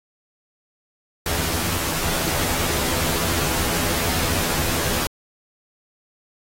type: noise with comb filter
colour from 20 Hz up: pink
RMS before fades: -23 dBFS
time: 1.26-5.07 s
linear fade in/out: 2 ms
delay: 12 ms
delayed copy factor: +0.75
effects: AAC 48 kbps